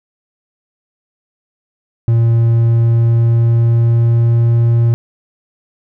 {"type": "tone with pitch glide", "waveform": "triangle", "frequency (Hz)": [115.7, 116.98], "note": ["A#2", "A#2"], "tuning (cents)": [-13, 7], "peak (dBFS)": -6, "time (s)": [2.08, 4.94], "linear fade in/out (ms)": 0, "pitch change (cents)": 20, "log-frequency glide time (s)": [2.47, 4.54], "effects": []}